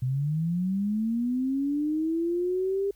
sine linear sweep, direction up, 123.7 to 401.9 Hz, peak -24 dBFS, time 0.02-2.91 s, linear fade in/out 5 ms, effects added 50 Hz sine -57 dBFS peak until 2.95 s + white hiss -65 dBFS RMS until 2.95 s

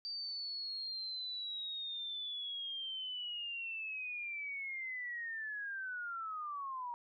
sine linear sweep, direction down, 4657 to 943 Hz, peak -39 dBFS, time 0.05-6.94 s, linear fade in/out 0 ms, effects none

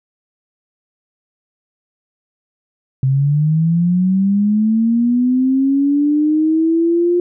sine linear sweep, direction up, 130.2 to 353.8 Hz, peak -11 dBFS, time 3.03-7.2 s, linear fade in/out 2 ms, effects none

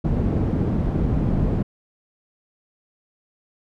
white low-pass noise, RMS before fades -21 dBFS, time 0.04-1.63 s, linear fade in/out 10 ms, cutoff 200 Hz, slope 12 dB/octave, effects none

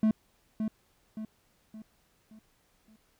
triangle tone with echo, 217.6 Hz, A3, 19 cents flat, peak -19 dBFS, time 0.03-0.11 s, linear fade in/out 2 ms, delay 570 ms, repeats 5, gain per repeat -7 dB, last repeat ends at 2.96 s, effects pink hiss -69 dBFS RMS until 3.19 s

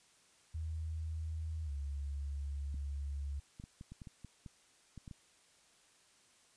sine tone with pitch glide, 79.7 to 70.6 Hz, D#2 to C#2, +42 to +32 cents, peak -37 dBFS, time 0.54-3.4 s, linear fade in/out 10 ms, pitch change -210 cents, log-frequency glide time 1.65-1.7 s
clicks, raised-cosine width 5 ms, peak -36 dBFS, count 12, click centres 2.744 / 3.599 / 3.639 / 3.811 / 3.92 / 4.018 / 4.072 / 4.247 / 4.462 / 4.977 / 5.078 / 5.112 s
effects white hiss -67 dBFS RMS until 6.56 s + resampled to 22050 Hz

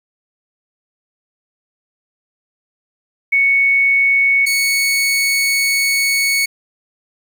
sine / sawtooth tone pair in turn, 2218 / 2218 Hz, C#7 / C#7, 0 / 0 cents, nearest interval unison, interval 0 cents, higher neither, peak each -10 dBFS, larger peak neither, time 3.32-4.46 / 4.46-6.46 s, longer second, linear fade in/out 10 ms, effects 8-bit

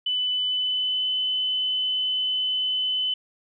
sine tone with pitch glide, 2997 to 3023 Hz, F#7 to F#7, +22 to +36 cents, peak -22 dBFS, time 0.06-3.14 s, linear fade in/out 5 ms, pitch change +14 cents, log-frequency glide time 0.36-1.11 s, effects none

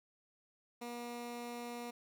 15% pulse tone, 239.4 Hz, A#3, 46 cents sharp, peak -36 dBFS, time 0.81-1.91 s, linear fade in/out 10 ms, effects none

